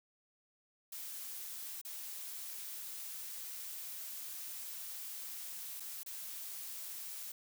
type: noise with dropouts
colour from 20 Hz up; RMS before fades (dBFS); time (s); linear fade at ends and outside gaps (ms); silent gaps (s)
blue; -45; 0.92-7.32; 5; 1.815-1.849 / 5.799-5.803 / 6.033-6.061
effects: none